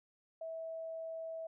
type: tone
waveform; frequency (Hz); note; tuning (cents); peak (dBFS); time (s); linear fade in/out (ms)
sine; 651; E5; -22; -40; 0.41-1.47; 5
effects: none